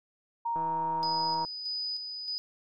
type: tone with pitch glide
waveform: sine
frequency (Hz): 932.3 to 939.3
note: A#5 to A#5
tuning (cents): 0 to +13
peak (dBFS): -28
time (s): 0.45-1.45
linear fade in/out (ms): 10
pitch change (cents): +13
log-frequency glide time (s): 0.71-1.34
type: click train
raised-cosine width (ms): 1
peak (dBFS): -28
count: 145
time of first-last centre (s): 0.56-1.449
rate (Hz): 162
type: tone with tremolo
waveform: sine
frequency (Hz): 4978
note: D#8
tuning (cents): 0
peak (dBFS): -31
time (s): 1.03-2.38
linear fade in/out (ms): 0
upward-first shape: square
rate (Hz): 1.6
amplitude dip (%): 45
effects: none

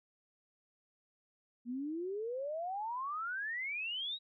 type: exponential sweep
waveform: sine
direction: up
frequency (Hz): 233.1 to 3879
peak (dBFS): -36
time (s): 1.65-4.19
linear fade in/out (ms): 50
effects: none

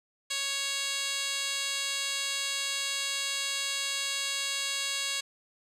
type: tone with band-pass filter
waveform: 10% pulse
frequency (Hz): 554.4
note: C#5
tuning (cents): 0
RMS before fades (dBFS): -32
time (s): 0.3-5.21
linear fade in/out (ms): 10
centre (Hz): 5400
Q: 2.6
effects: none

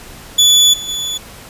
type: tone with level steps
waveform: 30% pulse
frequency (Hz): 3446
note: A7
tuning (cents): -37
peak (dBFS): -4 / -21 / -16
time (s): 0.38-1.18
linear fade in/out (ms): 10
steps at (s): 0.73 / 0.88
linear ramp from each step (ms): 10
effects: pink hiss -36 dBFS RMS until 1.49 s + resampled to 32000 Hz

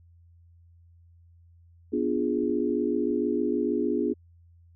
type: chord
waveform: sine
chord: B diminished seventh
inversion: none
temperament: equal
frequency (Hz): 246.9 / 293.7 / 349.2 / 415.3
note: B3 / D4 / F4 / Ab4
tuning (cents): 0 / 0 / 0 / 0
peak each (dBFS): -29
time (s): 1.92-4.14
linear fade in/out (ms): 20
type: clicks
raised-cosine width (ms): 3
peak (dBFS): -38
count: 8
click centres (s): 1.977 / 2.165 / 2.385 / 2.436 / 2.499 / 2.596 / 2.7 / 3.106
effects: added 85 Hz sine -53 dBFS peak until 4.75 s

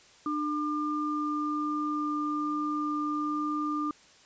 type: tone pair together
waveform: sine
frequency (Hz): 299.8 / 1200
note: D4 / D6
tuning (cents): +36 / +37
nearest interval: 2 octaves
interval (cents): 2401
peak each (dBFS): -30 / -31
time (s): 0.26-3.91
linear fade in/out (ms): 2
effects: white hiss -57 dBFS RMS until 4.25 s + resampled to 16000 Hz

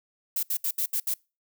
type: noise bursts at uneven times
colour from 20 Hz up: violet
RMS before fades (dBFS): -27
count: 6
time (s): 0.36-0.43 / 0.5-0.57 / 0.64-0.71 / 0.78-0.86 / 0.93-1 / 1.07-1.14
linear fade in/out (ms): 5
effects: noise-tail reverb RT60 0.3 s tail -26 dB re dry

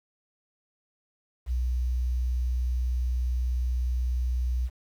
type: tone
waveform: sine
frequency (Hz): 61.7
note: B1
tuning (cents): -1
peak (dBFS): -24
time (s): 1.46-4.7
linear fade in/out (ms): 50
effects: 9-bit

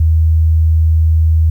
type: tone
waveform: sine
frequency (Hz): 80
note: D#2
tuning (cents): +49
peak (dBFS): -7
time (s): 0-1.5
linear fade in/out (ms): 5
effects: 8-bit

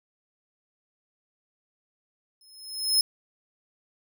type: tone with exponential growth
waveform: sawtooth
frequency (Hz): 5170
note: E8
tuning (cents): -34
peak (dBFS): -14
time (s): 2.41-3.01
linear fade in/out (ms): 2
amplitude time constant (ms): 130
effects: none

